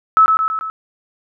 sine tone with echo, 1300 Hz, E6, 24 cents flat, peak -6 dBFS, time 0.17-0.26 s, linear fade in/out 0 ms, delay 110 ms, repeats 4, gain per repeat -4 dB, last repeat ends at 0.7 s, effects none

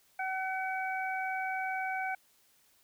harmonic tone, 757 Hz, F#5, 39 cents sharp, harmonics 1 / 2 / 3, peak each -34 / -37 / -39 dBFS, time 0.19-2.15 s, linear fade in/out 5 ms, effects white hiss -67 dBFS RMS until 2.83 s

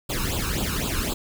pink noise with flanger, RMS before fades -26 dBFS, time 0.09-1.14 s, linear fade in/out 10 ms, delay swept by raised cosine 0.25 to 0.78 ms, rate 3.9 Hz, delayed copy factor +0.85, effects none

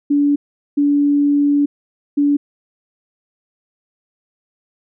sine tone bursts at uneven times, 287.7 Hz, D4, 36 cents flat, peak -11 dBFS, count 3, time 0.1-0.36 / 0.77-1.66 / 2.17-2.37 s, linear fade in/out 10 ms, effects none

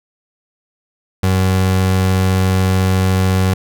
30% pulse tone, 93.9 Hz, F#2, 26 cents sharp, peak -9 dBFS, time 1.23-3.54 s, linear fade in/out 5 ms, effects none

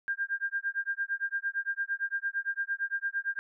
sine tone with tremolo, 1600 Hz, G6, 35 cents sharp, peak -26 dBFS, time 0.08-3.39 s, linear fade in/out 0 ms, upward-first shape sine, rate 8.8 Hz, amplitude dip 100%, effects none

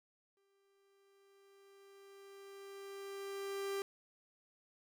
45% pulse tone with exponential growth, 394.6 Hz, G4, 11 cents sharp, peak -36 dBFS, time 0.37-3.82 s, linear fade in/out 1 ms, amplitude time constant 750 ms, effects none

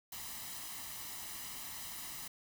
white noise with comb filter, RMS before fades -45 dBFS, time 0.12-2.28 s, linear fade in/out 5 ms, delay 1 ms, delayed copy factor +0.6, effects none

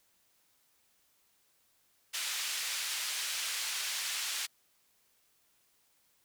pink band-pass noise, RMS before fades -36 dBFS, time 2.13-4.47 s, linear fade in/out 20 ms, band 2300 to 9900 Hz, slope 12 dB/octave, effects white hiss -71 dBFS RMS until 6.24 s

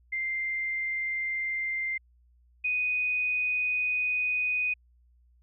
sine tone pair in turn, 2093 / 2489 Hz, C7 / D#7, 0 / 0 cents, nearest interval minor third, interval 300 cents, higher second, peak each -28 / -25 dBFS, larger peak second, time 0.12-1.98 / 2.64-4.74 s, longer second, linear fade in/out 10 ms, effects added 60 Hz sine -59 dBFS peak until 5.42 s

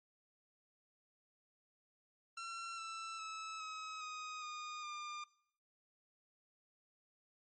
sawtooth tone with pitch steps, 1357 / 1329.8 / 1303.2 / 1277.1 / 1251.6 / 1226.5 / 1202 Hz, E6 / E6 / E6 / D#6 / D#6 / D#6 / D6, +50 / +15 / -20 / +45 / +10 / -25 / +40 cents, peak -40 dBFS, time 2.37-5.24 s, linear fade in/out 5 ms, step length 410 ms, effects noise-tail reverb RT60 0.7 s tail -21 dB re dry + MP3 32 kbps

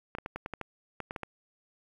clicks, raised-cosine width 0.5 ms, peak -21 dBFS, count 11, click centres 0.151 / 0.185 / 0.261 / 0.36 / 0.461 / 0.537 / 0.613 / 1.003 / 1.109 / 1.162 / 1.233 s, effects 9-bit

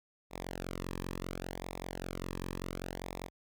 sawtooth tone with flanger, 45.07 Hz, F#1, 45 cents flat, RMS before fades -41 dBFS, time 0.3-3.3 s, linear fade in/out 50 ms, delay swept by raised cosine 0.66 to 1.42 ms, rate 0.7 Hz, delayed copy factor -0.85, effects none

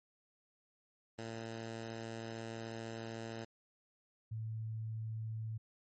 10% pulse / sine tone pair in turn, 113.5 / 110.72 Hz, A#2 / A2, -46 / +11 cents, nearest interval unison, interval 43 cents, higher first, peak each -34 / -38 dBFS, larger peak first, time 1.18-3.45 / 4.31-5.58 s, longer first, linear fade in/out 10 ms, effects MP3 32 kbps

